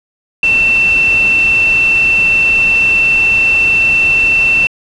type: tone in noise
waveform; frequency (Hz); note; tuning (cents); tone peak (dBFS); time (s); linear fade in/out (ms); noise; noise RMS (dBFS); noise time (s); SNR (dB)
sine; 2686; E7; +32; -7; 0.43-4.67; 2; pink; -25; 0.43-4.67; +15
effects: low-pass 6000 Hz 12 dB/octave